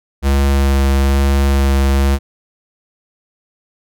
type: tone with vibrato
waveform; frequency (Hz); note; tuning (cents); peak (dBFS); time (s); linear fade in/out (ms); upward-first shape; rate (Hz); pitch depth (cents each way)
square; 68.7; C#2; -15; -11; 0.22-2.19; 50; sine; 1.1; 12
effects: none